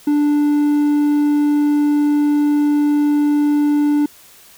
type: tone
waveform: triangle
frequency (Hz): 293.7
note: D4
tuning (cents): 0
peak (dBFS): -10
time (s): 0.07-4.06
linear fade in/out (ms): 5
effects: white hiss -45 dBFS RMS until 4.57 s